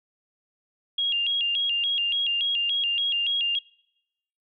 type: tone with vibrato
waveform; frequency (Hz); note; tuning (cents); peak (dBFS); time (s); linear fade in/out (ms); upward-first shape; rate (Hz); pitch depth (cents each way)
sine; 3036; F#7; +44; -22; 0.98-3.59; 5; square; 3.5; 140
effects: noise-tail reverb RT60 0.9 s tail -26 dB re dry